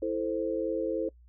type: chord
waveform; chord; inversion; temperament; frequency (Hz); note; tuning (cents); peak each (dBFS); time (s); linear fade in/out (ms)
sine; A minor; second; equal; 329.6 / 440 / 523.3; E4 / A4 / C5; 0 / 0 / 0; -32; 0.02-1.09; 5
effects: noise-tail reverb RT60 0.1 s tail -23 dB re dry + added 60 Hz sine -53 dBFS peak until 1.28 s